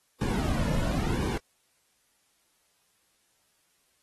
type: noise with flanger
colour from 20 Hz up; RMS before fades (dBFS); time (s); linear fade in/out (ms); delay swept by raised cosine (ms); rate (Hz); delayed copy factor
brown; -28; 0.21-1.38; 5; 1.5 to 2.6; 0.96; -0.65
effects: white hiss -70 dBFS RMS until 4.02 s + AAC 32 kbps